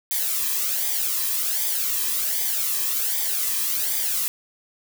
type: noise with flanger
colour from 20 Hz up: blue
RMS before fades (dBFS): -24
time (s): 0.11-4.28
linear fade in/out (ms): 0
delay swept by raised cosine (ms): 0.72 to 1.41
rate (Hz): 1.3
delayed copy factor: -0.65
effects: none